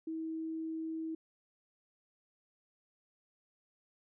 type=tone; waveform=sine; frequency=321.6 Hz; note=E4; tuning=43 cents flat; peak=-36 dBFS; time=0.07-1.15 s; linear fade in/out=5 ms; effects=none